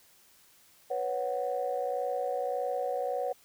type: chord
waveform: sine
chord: B suspended second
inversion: none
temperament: just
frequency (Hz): 493.9 / 555.6 / 740.8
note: B4 / C#5 / F#5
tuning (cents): 0 / +4 / +2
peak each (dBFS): -33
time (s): 0.9-3.33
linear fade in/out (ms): 10
effects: tanh soft clip ceiling -20 dBFS + white hiss -61 dBFS RMS until 3.44 s